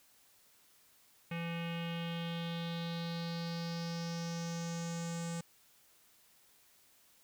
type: tone with low-pass filter sweep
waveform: square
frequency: 168.4 Hz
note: E3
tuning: 37 cents sharp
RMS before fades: -39 dBFS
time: 1.31-5.41 s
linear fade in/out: 5 ms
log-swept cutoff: 2500 to 7900 Hz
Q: 4.3
effects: white hiss -66 dBFS RMS until 7.23 s